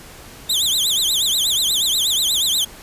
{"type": "tone with vibrato", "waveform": "sawtooth", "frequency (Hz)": 3537, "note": "A7", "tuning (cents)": 8, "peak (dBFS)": -13, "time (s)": [0.49, 2.65], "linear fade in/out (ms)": 10, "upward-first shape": "triangle", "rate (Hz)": 8.3, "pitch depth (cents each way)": 270, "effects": ["pink hiss -40 dBFS RMS until 2.82 s", "resampled to 32000 Hz"]}